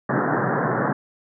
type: band-pass noise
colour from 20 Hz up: pink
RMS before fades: -22 dBFS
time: 0.09-0.93 s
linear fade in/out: 5 ms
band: 120 to 1800 Hz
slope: 96 dB/octave
effects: none